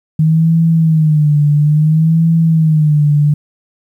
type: tone with vibrato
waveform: sine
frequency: 155.56 Hz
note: D#3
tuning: in tune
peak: -7 dBFS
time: 0.19-3.34 s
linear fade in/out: 5 ms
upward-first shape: sine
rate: 0.59 Hz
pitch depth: 97 cents each way
effects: 8-bit